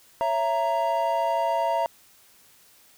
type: chord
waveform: triangle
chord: A# diminished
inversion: first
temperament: equal with one note detuned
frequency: 554.4 / 667.3 / 932.3 Hz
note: C#5 / E5 / A#5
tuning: 0 / +21 / 0 cents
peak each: -29 / -23 / -23 dBFS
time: 0.21-1.86 s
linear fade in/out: 0 ms
effects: white hiss -56 dBFS RMS until 2.97 s